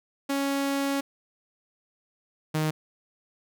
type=tone pair in turn; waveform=sawtooth; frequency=277.4 / 155.33 Hz; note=C#4 / D#3; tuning=+1 / -3 cents; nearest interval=minor seventh; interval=1004 cents; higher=first; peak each=-21 / -20 dBFS; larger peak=second; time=0.29-1.01 / 2.54-2.71 s; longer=first; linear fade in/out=10 ms; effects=none